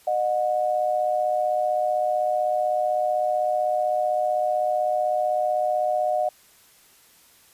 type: tone pair together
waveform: sine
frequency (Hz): 612 / 727.8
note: D#5 / F#5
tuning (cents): -29 / -29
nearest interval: minor third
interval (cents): 300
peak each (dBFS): -23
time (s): 0.07-6.29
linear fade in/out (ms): 5
effects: white hiss -55 dBFS RMS until 7.53 s + resampled to 32000 Hz